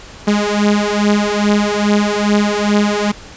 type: beating tone pair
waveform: sawtooth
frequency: 205.9 / 208.3 Hz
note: G#3 / G#3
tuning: -15 / +5 cents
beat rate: 2.4 Hz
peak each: -11 dBFS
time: 0.27-3.12 s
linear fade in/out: 10 ms
effects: pink hiss -36 dBFS RMS until 3.36 s + resampled to 16000 Hz